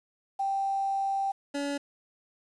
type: tone pair in turn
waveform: sine / 25% pulse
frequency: 784 / 284 Hz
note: G5 / C#4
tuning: 0 / +42 cents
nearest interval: octave + tritone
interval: 1758 cents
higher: first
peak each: -26 dBFS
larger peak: neither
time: 0.39-1.32 / 1.54-1.78 s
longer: first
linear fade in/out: 10 ms
effects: resampled to 22050 Hz + 9-bit